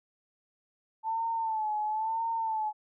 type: tone with vibrato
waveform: sine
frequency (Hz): 880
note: A5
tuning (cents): 0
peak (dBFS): -28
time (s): 1.03-2.73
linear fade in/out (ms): 50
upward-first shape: sine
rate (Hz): 1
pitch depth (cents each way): 66
effects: none